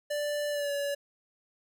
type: tone with pitch glide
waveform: square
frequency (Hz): 587.3 to 569.3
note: D5 to C#5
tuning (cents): 0 to +46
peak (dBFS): -30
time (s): 0.1-0.95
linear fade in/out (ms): 10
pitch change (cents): -54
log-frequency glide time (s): 0.5-0.72
effects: none